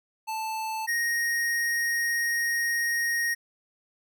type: tone pair in turn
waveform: square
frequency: 880 / 1868.7 Hz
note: A5 / A#6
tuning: 0 / +4 cents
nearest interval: octave + minor second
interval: 1304 cents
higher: second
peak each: -30 / -25 dBFS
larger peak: second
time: 0.27-0.87 / 0.87-3.35 s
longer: second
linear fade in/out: 20 ms
effects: none